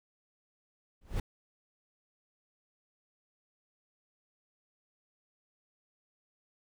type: noise with exponential growth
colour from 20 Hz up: brown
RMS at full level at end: -25 dBFS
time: 1.01-1.2 s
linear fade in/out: 5 ms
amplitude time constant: 40 ms
effects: none